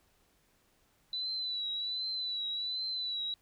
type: tone with vibrato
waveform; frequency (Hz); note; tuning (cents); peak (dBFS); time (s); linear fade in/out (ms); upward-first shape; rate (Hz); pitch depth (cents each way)
sine; 3972; B7; +9; -33; 1.13-3.34; 2; triangle; 1.3; 61
effects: pink hiss -70 dBFS RMS until 3.41 s